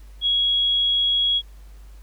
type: tone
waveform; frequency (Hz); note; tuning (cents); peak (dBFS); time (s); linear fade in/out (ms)
sine; 3322; G#7; 0; -17; 0.21-1.42; 50
effects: added 50 Hz sine -40 dBFS peak until 2.02 s + pink hiss -57 dBFS RMS until 2.02 s